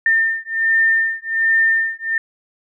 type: beating tone pair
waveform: sine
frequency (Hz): 1805 / 1806.3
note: A6 / A6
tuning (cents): +44 / +45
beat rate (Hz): 1.3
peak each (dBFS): -17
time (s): 0.06-2.18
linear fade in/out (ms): 2
effects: none